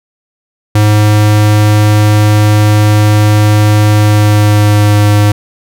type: tone with pitch glide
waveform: square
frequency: 105.5 to 103.87 Hz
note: G#2 to G#2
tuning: +28 to +1 cents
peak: -5 dBFS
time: 0.75-5.32 s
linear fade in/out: 5 ms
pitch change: -27 cents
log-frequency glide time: 3.93-5.09 s
effects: none